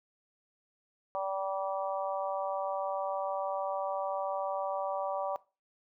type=harmonic tone; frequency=193.2 Hz; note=G3; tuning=25 cents flat; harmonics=3 / 4 / 5 / 6; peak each=-34 / -36 / -38 / -40 dBFS; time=1.15-5.36 s; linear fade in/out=0 ms; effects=noise-tail reverb RT60 0.3 s tail -19 dB re dry